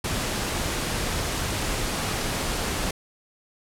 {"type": "noise", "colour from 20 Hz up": "pink", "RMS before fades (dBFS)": -27, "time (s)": [0.04, 2.91], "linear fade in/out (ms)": 5, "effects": ["low-pass 11000 Hz 12 dB/octave"]}